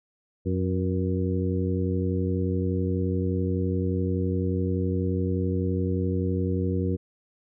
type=harmonic tone with a mistuned harmonic; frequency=91.7 Hz; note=F#2; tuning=15 cents flat; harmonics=1 / 2 / 3 / 4 / 5; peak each=-26 / -29 / -31 / -32 / -33 dBFS; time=0.45-6.97 s; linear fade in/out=20 ms; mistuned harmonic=5; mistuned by=+49 cents; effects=none